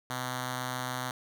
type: tone with notch filter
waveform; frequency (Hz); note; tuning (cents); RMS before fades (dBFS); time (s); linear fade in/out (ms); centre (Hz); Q
5% pulse; 127; B2; +49; -35; 0.1-1.11; 2; 420; 1.1
effects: none